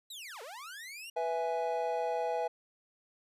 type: linear two-way sweep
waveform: sawtooth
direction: down then up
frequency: 4030 to 417.3 to 2875 Hz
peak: -40 dBFS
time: 0.1-1.1 s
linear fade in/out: 5 ms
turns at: 0.42 s
type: chord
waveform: triangle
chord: E major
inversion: second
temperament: equal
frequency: 493.9 / 659.3 / 830.6 Hz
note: B4 / E5 / G#5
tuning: 0 / 0 / 0 cents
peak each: -33 dBFS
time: 1.16-2.48 s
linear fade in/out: 10 ms
effects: resampled to 32000 Hz